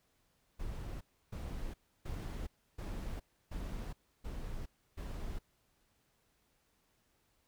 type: noise bursts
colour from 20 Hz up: brown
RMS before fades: -41 dBFS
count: 7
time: 0.59-5.39 s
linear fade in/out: 10 ms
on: 420 ms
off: 310 ms
effects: pink hiss -75 dBFS RMS until 7.47 s